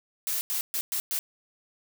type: noise bursts at uneven times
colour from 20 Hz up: blue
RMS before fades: -29 dBFS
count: 5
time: 0.27-0.41 / 0.5-0.61 / 0.74-0.81 / 0.92-1 / 1.11-1.19 s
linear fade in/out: 0 ms
effects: none